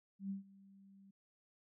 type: tone with ADSR envelope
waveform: sine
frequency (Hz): 195.6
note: G3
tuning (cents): -4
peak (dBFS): -37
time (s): 0.19-1.11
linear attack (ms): 110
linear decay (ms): 130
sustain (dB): -22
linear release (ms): 7
effects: none